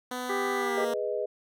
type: tone with pitch glide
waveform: 10% pulse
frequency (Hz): 250 to 233.3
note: B3 to A#3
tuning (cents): +21 to +2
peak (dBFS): -24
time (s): 0.11-0.94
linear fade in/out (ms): 5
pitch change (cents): -119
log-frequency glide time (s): 0.55-0.81
type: harmonic tone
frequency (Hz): 396.2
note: G4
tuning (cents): +18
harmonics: 1 / 2 / 3 / 4 / 5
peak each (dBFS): -30 / -36 / -34 / -43 / -35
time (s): 0.29-0.85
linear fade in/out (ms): 10
type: chord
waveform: sine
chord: G# minor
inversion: none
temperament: equal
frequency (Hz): 415.3 / 493.9 / 622.3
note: G#4 / B4 / D#5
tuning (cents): 0 / 0 / 0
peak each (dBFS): -32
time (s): 0.77-1.26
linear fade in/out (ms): 10
effects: none